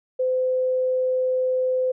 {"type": "tone", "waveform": "sine", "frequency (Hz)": 512, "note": "C5", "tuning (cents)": -38, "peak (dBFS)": -19, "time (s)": [0.19, 1.92], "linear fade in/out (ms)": 10, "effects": []}